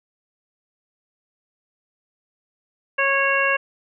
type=harmonic tone; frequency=550 Hz; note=C#5; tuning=14 cents flat; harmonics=1 / 2 / 3 / 4 / 5; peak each=-24 / -24 / -21 / -26 / -23 dBFS; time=2.98-3.57 s; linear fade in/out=10 ms; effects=none